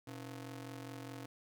sawtooth ring-modulated tone, 198.9 Hz, G3, 25 cents sharp, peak -38 dBFS, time 0.07-1.26 s, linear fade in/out 5 ms, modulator 77 Hz, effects none

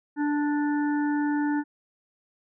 harmonic tone, 293.7 Hz, D4, in tune, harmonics 1 / 3 / 5 / 6, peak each -23 / -33 / -37 / -39 dBFS, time 0.16-1.64 s, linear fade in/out 50 ms, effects none

